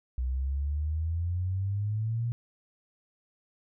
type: exponential sweep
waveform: sine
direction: up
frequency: 61.74 to 120 Hz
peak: -27 dBFS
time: 0.18-2.32 s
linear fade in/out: 0 ms
effects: none